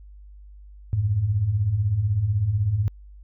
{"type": "beating tone pair", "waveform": "sine", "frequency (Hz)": [89.7, 105.7], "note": ["F2", "G#2"], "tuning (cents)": [47, 31], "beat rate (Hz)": 16, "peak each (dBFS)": [-27, -20], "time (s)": [0.93, 2.88], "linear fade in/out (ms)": 0, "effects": ["added 50 Hz sine -42 dBFS peak until 3.23 s"]}